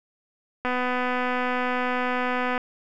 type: click train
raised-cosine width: 0.5 ms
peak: -12 dBFS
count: 483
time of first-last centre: 0.65-2.578 s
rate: 250 Hz
effects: none